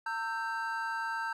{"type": "chord", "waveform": "triangle", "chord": "E diminished", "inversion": "second", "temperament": "equal with one note detuned", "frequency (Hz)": [911, 1318.5, 1568], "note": ["Bb5", "E6", "G6"], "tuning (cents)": [-40, 0, 0], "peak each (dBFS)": [-34, -38, -34], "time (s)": [0.06, 1.33], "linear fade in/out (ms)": 5, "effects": []}